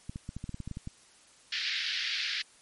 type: clicks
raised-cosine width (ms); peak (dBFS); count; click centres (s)
5; -25; 12; 0.095 / 0.159 / 0.291 / 0.366 / 0.441 / 0.493 / 0.544 / 0.603 / 0.676 / 0.713 / 0.771 / 0.874
type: band-pass noise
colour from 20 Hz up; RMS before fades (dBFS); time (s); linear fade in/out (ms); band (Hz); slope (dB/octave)
white; -33; 1.52-2.42; 5; 1600 to 4900; 48
effects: white hiss -59 dBFS RMS until 2.61 s + MP3 48 kbps